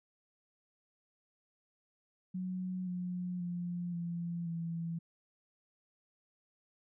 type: tone with pitch steps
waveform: sine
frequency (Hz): 184 / 179.59 / 175.29 / 171.08 / 166.98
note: F#3 / F3 / F3 / F3 / E3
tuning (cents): -9 / +49 / +7 / -35 / +23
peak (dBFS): -35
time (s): 2.34-4.99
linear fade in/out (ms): 10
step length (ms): 530
effects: none